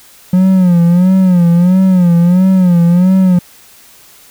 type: tone with vibrato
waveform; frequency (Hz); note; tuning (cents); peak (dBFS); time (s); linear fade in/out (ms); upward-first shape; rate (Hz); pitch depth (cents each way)
triangle; 179.6; F3; +49; -3; 0.33-3.39; 5; sine; 1.5; 96
effects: white hiss -41 dBFS RMS until 4.3 s